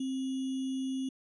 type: tone with sample-and-hold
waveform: sine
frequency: 263.9 Hz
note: C4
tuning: 15 cents sharp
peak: -31 dBFS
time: 0-1.09 s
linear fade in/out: 5 ms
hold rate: 3150 Hz
effects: resampled to 24000 Hz